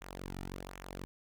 sawtooth tone with flanger, 46.25 Hz, F#1, in tune, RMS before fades -45 dBFS, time 0.01-1.05 s, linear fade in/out 0 ms, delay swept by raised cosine 0.21 to 1.91 ms, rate 1.3 Hz, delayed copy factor -0.75, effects none

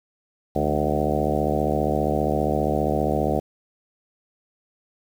harmonic tone with a mistuned harmonic, 75 Hz, D2, 37 cents sharp, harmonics 1 / 2 / 3 / 4 / 5 / 6 / 7 / 8 / 9 / 10, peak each -29 / -29 / -29 / -29 / -29 / -29 / -29 / -29 / -29 / -29 dBFS, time 0.55-3.4 s, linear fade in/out 10 ms, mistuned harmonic 3, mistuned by -67 cents, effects 8-bit

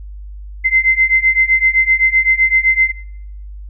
sine beating tone pair, 2067 / 2074.8 Hz, C7 / C7, -22 / -15 cents, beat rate 7.8 Hz, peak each -13 dBFS, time 0.64-2.92 s, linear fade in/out 20 ms, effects noise-tail reverb RT60 0.8 s tail -24 dB re dry + added 50 Hz sine -28 dBFS peak until 3.69 s

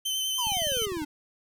sawtooth tone with vibrato, 3076 Hz, G7, 33 cents flat, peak -24 dBFS, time 0.05-0.86 s, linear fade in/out 10 ms, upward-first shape sine, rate 10 Hz, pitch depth 17 cents each way
square exponential sweep, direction down, 1046.5 to 286.7 Hz, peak -31 dBFS, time 0.38-1.05 s, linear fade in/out 10 ms
click train, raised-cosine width 5 ms, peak -29 dBFS, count 12, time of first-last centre 0.47-1.02 s, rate 20 Hz
effects none

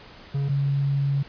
triangle / sine tone pair in turn, 139.7 / 139.7 Hz, C#3 / C#3, +14 / +14 cents, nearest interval unison, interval 0 cents, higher neither, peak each -20 dBFS, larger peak neither, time 0.34-0.49 / 0.49-1.23 s, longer second, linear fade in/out 10 ms, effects pink hiss -46 dBFS RMS until 1.28 s + resampled to 11025 Hz

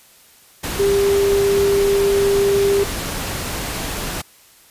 sine tone in noise, 398.5 Hz, G4, 28 cents sharp, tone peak -13 dBFS, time 0.79-2.84 s, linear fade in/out 10 ms, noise pink, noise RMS -25 dBFS, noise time 0.63-4.22 s, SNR +9 dB, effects white hiss -49 dBFS RMS until 4.7 s + resampled to 32000 Hz

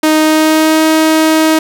sawtooth tone with pitch glide, 311.1 to 316.2 Hz, D#4 to D#4, 0 to +28 cents, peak -3 dBFS, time 0.03-1.59 s, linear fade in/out 5 ms, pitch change +28 cents, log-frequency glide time 0.2-0.85 s, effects none

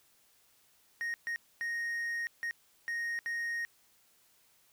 triangle tone bursts at uneven times, 1864.7 Hz, A#6, in tune, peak -31 dBFS, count 6, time 1.01-1.14 / 1.27-1.36 / 1.61-2.27 / 2.43-2.51 / 2.88-3.19 / 3.26-3.65 s, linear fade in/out 0 ms, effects white hiss -67 dBFS RMS until 4.72 s

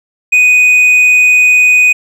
sine tone with hard clipping, 2489 Hz, D#7, in tune, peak -5 dBFS, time 0.32-1.93 s, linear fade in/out 10 ms, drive 3 dB, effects none

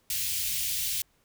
white band-stop noise, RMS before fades -30 dBFS, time 0.1-1.02 s, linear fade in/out 2 ms, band 130 to 2400 Hz, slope 24 dB/octave, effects pink hiss -68 dBFS RMS until 1.24 s

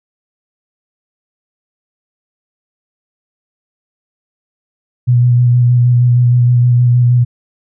sine tone with vibrato, 122.3 Hz, B2, 16 cents flat, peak -6 dBFS, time 5.07-7.25 s, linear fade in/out 20 ms, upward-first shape square, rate 6.4 Hz, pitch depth 16 cents each way, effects none

